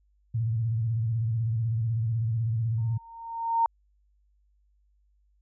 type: tone with vibrato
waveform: sine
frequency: 113.5 Hz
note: A#2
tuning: 46 cents flat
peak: -24 dBFS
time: 0.34-2.98 s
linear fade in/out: 10 ms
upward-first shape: square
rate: 16 Hz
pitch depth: 73 cents each way
type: tone with exponential growth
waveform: sine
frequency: 919 Hz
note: A#5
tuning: 25 cents flat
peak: -18 dBFS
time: 2.78-3.66 s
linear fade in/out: 1 ms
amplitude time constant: 190 ms
effects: added 50 Hz sine -63 dBFS peak until 5.41 s